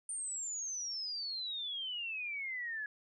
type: exponential sweep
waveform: sine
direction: down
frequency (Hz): 9070 to 1676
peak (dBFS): -37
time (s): 0.09-2.86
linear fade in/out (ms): 2
effects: none